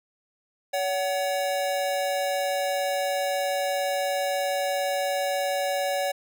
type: tone pair together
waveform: square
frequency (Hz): 566 / 749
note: C#5 / F#5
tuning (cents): +36 / +21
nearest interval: perfect fourth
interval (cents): 485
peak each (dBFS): -27 / -29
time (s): 0.73-6.12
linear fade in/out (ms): 10
effects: none